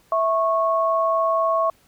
sine tone pair together, 656.1 / 1100 Hz, E5 / C#6, -8 / -14 cents, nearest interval major sixth, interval 894 cents, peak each -20 dBFS, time 0.12-1.7 s, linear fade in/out 2 ms, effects pink hiss -58 dBFS RMS until 1.87 s

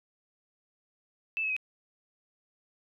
sine tone with pitch steps, 2637 / 2580 / 2524 Hz, E7 / E7 / D#7, 0 / -38 / +24 cents, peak -28 dBFS, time 1.37-1.565 s, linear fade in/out 0 ms, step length 65 ms, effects none

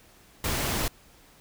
pink noise, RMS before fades -28 dBFS, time 0.44-0.88 s, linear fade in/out 2 ms, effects pink hiss -56 dBFS RMS until 1.4 s

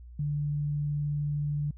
sine tone, 146.83 Hz, D3, in tune, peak -27 dBFS, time 0.19-1.71 s, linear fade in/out 5 ms, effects added 60 Hz sine -44 dBFS peak until 1.77 s

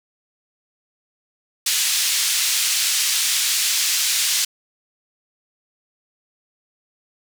white band-pass noise, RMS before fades -20 dBFS, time 1.66-4.45 s, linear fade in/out 5 ms, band 2600 to 7900 Hz, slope 12 dB/octave, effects none

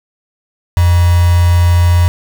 sine tone with quantisation, 87.31 Hz, F2, in tune, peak -6 dBFS, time 0.77-2.08 s, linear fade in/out 0 ms, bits 3, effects none

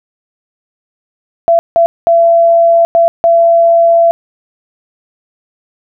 sine tone bursts at uneven times, 674 Hz, E5, 38 cents sharp, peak -4 dBFS, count 5, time 1.48-1.59 / 1.76-1.86 / 2.07-2.85 / 2.95-3.08 / 3.24-4.11 s, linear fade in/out 0 ms, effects none

